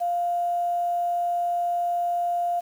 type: tone with quantisation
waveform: sine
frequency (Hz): 698.5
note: F5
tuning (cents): 0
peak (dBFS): -22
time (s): 0-2.61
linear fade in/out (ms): 20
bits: 8
effects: none